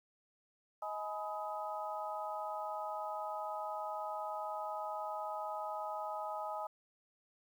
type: harmonic tone with a mistuned harmonic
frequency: 210 Hz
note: G#3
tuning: 19 cents sharp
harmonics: 3 / 4 / 5 / 6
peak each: -43 / -41 / -47 / -44 dBFS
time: 0.82-6.67 s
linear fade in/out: 5 ms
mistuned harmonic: 5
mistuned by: -95 cents
effects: 11-bit